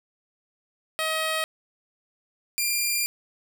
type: tone pair in turn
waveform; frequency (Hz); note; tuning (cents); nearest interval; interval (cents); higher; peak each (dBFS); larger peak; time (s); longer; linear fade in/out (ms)
10% pulse; 634 / 2394; D#5 / D7; +32 / +33; octave + major seventh; 2301; second; -16 / -14; second; 0.99-1.44 / 2.58-3.06; second; 0
effects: none